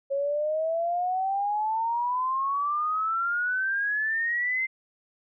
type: exponential sweep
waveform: sine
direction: up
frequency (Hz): 547 to 2093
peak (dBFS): -24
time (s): 0.1-4.67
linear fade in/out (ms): 20
effects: none